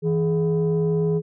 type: tone pair together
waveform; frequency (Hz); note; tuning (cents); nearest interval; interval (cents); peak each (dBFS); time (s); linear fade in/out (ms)
sine; 162.8 / 418.6; E3 / G#4; -21 / +14; octave + major third; 1635; -19 / -20; 0.02-1.22; 50
effects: tanh soft clip ceiling -14 dBFS